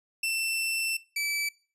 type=tone pair in turn; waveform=sawtooth; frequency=2678 / 2309 Hz; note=E7 / D7; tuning=+27 / -30 cents; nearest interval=minor third; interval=257 cents; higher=first; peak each=-23 / -24 dBFS; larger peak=first; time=0.23-0.97 / 1.16-1.49 s; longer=first; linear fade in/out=5 ms; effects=noise-tail reverb RT60 0.4 s tail -22 dB re dry + resampled to 32000 Hz